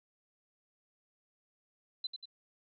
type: tone with echo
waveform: sine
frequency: 4037 Hz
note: B7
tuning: 37 cents sharp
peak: -33 dBFS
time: 2.04-2.07 s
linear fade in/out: 5 ms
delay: 93 ms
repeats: 2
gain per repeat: -6 dB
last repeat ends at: 2.256 s
effects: none